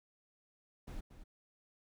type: noise with echo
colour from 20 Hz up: brown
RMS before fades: -44 dBFS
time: 0.87-1.01 s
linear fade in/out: 10 ms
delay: 230 ms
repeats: 1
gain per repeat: -10 dB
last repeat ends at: 1.24 s
effects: none